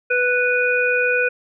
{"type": "harmonic tone", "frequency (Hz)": 493.9, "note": "B4", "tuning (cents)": 0, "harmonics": [1, 3, 5], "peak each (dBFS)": [-20, -19, -21], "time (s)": [0.1, 1.29], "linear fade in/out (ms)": 10, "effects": []}